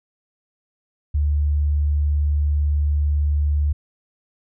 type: tone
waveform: sine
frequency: 73.5 Hz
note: D2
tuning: 2 cents sharp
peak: -16 dBFS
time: 1.14-3.73 s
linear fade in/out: 10 ms
effects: none